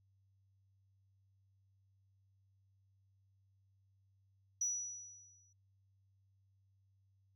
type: tone with exponential decay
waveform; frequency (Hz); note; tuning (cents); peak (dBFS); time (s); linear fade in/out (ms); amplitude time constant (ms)
sine; 5880; F#8; -12; -31; 4.61-5.53; 5; 200
effects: tanh soft clip ceiling -28 dBFS + added 97 Hz sine -70 dBFS peak until 7.35 s